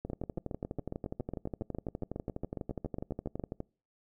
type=two click trains; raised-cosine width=2 ms; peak=-23 / -23 dBFS; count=44 / 25; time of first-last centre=0.05-3.604 / 0.1-3.397 s; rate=12.1 / 7.28 Hz; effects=noise-tail reverb RT60 0.4 s tail -26 dB re dry